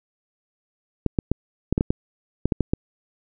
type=clicks; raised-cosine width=3 ms; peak=-6 dBFS; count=11; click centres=1.063 / 1.188 / 1.316 / 1.726 / 1.779 / 1.809 / 1.905 / 2.456 / 2.522 / 2.607 / 2.735 s; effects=none